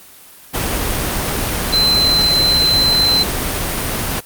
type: tone in noise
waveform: sine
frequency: 4071 Hz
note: C8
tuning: 48 cents flat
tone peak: -11 dBFS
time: 1.72-3.24 s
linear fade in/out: 20 ms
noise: pink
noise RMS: -19 dBFS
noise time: 0.53-4.21 s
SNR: +5 dB
effects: white hiss -41 dBFS RMS until 4.25 s + Opus 32 kbps